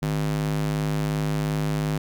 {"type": "tone with high-pass filter", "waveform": "square", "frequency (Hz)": 51.4, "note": "G#1", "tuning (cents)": -17, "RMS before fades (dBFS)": -25, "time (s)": [0.02, 1.98], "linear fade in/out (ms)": 5, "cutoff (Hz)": 140, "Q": 1.9, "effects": []}